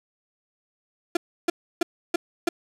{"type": "tone bursts", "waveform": "35% pulse", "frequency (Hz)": 342.4, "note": "F4", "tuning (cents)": -34, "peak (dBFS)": -17, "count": 5, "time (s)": [1.15, 2.49], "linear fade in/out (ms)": 5, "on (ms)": 20, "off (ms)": 310, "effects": ["low-pass 12000 Hz 12 dB/octave", "8-bit"]}